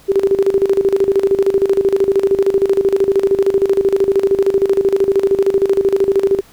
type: tone with tremolo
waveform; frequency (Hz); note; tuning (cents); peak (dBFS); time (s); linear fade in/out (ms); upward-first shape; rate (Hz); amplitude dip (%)
sine; 392; G4; 0; -8; 0.08-6.41; 20; square; 13; 75
effects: pink hiss -46 dBFS RMS until 6.52 s